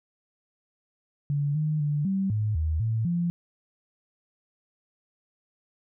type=tone with pitch steps; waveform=sine; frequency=143.8 / 153.4 / 147.1 / 193.3 / 106.8 / 78.7 / 111.9 / 172.6 Hz; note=D3 / D#3 / D3 / G3 / G#2 / D#2 / A2 / F3; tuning=-36 / -24 / +3 / -24 / +49 / +20 / +30 / -20 cents; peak=-23 dBFS; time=1.3-3.3 s; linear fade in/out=0 ms; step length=250 ms; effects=none